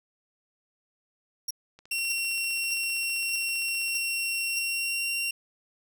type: tone bursts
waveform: sawtooth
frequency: 5610 Hz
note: F8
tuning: 7 cents sharp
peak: -26 dBFS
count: 6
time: 1.48-4.592 s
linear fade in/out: 5 ms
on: 27 ms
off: 590 ms
type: click train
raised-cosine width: 0.2 ms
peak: -33 dBFS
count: 34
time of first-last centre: 1.79-3.947 s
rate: 15.3 Hz
type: tone with pitch glide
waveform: sawtooth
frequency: 2733 to 2755 Hz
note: F7 to F7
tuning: -38 to -24 cents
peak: -24 dBFS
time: 1.91-5.31 s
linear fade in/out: 5 ms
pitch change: +14 cents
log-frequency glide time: 4.5-5.1 s
effects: none